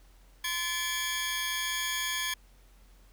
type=tone cluster; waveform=sawtooth; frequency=1030 / 1732 / 2309 / 3265 Hz; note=C6 / A6 / D7 / G#7; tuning=-28 / -28 / -30 / -30 cents; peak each=-35 / -31 / -34 / -31 dBFS; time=0.44-2.34 s; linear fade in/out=5 ms; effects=added 44 Hz sine -55 dBFS peak until 3.12 s + pink hiss -64 dBFS RMS until 3.12 s